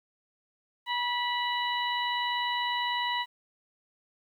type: harmonic tone with a mistuned harmonic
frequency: 981 Hz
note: B5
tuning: 12 cents flat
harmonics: 1 / 2 / 3 / 4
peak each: -30 / -33 / -35 / -36 dBFS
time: 0.86-3.26 s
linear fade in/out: 50 ms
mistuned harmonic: 1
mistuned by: -24 cents
effects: 10-bit